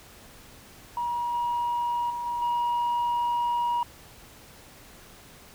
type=tone with level steps; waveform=sine; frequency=956 Hz; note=A#5; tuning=43 cents sharp; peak=-25 / -23 / -29 / -26 / -21 dBFS; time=0.97-3.83 s; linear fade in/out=2 ms; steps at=1.34 / 2.1 / 2.26 / 2.42 s; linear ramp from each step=2 ms; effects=tanh soft clip ceiling -22 dBFS + pink hiss -50 dBFS RMS until 5.54 s